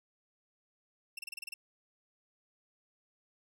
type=tone bursts; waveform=sawtooth; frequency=2700 Hz; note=E7; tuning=41 cents sharp; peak=-36 dBFS; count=8; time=1.17-1.54 s; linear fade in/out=5 ms; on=20 ms; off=30 ms; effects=13-bit